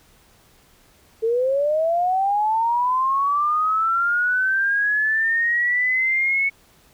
sine linear sweep, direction up, 440 to 2217 Hz, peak -17 dBFS, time 1.22-6.5 s, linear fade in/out 20 ms, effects pink hiss -55 dBFS RMS until 6.93 s

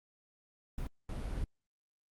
brown noise bursts at uneven times, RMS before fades -37 dBFS, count 2, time 0.78-0.87 / 1.09-1.44 s, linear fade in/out 2 ms, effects Opus 32 kbps

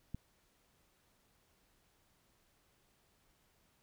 click, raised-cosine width 5 ms, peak -28 dBFS, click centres 0.146 s, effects pink hiss -73 dBFS RMS until 3.82 s

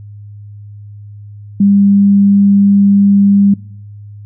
sine tone, 200 Hz, G3, 35 cents sharp, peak -5 dBFS, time 1.6-3.54 s, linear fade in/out 5 ms, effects noise-tail reverb RT60 0.7 s tail -22 dB re dry + added 103 Hz sine -29 dBFS peak until 4.25 s

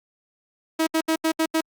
sawtooth tone bursts at uneven times, 320.7 Hz, E4, 48 cents flat, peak -15 dBFS, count 6, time 0.79-0.87 / 0.94-1.01 / 1.08-1.16 / 1.24-1.32 / 1.39-1.46 / 1.54-1.61 s, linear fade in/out 10 ms, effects Opus 48 kbps

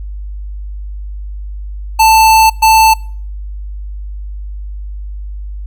square tone bursts at uneven times, 884 Hz, A5, 8 cents sharp, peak -5 dBFS, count 2, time 1.99-2.5 / 2.62-2.94 s, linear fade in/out 10 ms, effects noise-tail reverb RT60 0.5 s tail -25 dB re dry + added 50 Hz sine -21 dBFS peak until 5.66 s

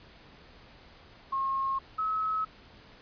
sine tone pair in turn, 1078 / 1287.2 Hz, C#6 / E6, -49 / -42 cents, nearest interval minor third, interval 307 cents, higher second, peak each -27 dBFS, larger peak neither, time 1.32-1.79 / 1.98-2.45 s, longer neither, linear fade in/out 10 ms, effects pink hiss -54 dBFS RMS until 3.01 s + resampled to 11025 Hz

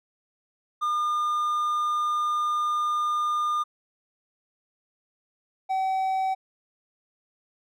triangle tone pair in turn, 1210 / 762.3 Hz, D#6 / G5, -49 / -49 cents, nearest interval minor sixth, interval 800 cents, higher first, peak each -21 dBFS, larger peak neither, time 0.81-3.64 / 5.69-6.35 s, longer first, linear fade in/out 20 ms, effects none

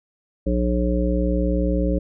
harmonic tone, 60.2 Hz, B1, 44 cents flat, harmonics 1 / 3 / 5 / 7 / 9, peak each -21 / -24 / -25 / -30 / -26 dBFS, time 0.46-1.99 s, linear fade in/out 10 ms, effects none

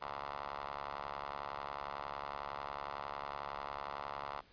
10% pulse ring-modulated tone, 71 Hz, C#2, 42 cents sharp, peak -30 dBFS, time 0.01-4.41 s, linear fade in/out 10 ms, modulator 950 Hz, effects pink hiss -64 dBFS RMS until 4.52 s + resampled to 11025 Hz

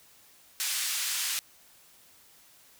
white band-pass noise, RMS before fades -31 dBFS, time 0.6-1.39 s, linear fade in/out 0 ms, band 1800 to 10000 Hz, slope 12 dB/octave, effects white hiss -58 dBFS RMS until 2.79 s

